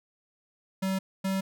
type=tone pair in turn; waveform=square; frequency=191 / 192.04 Hz; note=G3 / G3; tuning=-45 / -35 cents; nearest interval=unison; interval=10 cents; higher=second; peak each=-27 / -27 dBFS; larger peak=neither; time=0.82-0.99 / 1.24-1.41 s; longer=neither; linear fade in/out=10 ms; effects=none